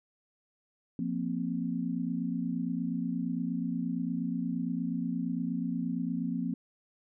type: chord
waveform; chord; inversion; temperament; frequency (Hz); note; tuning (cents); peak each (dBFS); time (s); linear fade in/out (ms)
sine; F suspended fourth; none; equal; 174.61 / 233.1 / 261.6; F3 / Bb3 / C4; 0 / 0 / 0; -34; 0.99-6.54; 2
effects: none